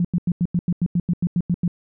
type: tone bursts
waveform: sine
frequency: 174.61 Hz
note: F3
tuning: in tune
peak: -16 dBFS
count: 13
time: 0-1.679 s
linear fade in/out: 2 ms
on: 47 ms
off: 89 ms
effects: none